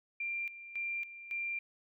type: tone with tremolo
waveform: sine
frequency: 2377 Hz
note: D7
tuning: 20 cents sharp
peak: -34 dBFS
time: 0.2-1.59 s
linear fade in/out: 5 ms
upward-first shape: square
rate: 1.8 Hz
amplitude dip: 75%
effects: none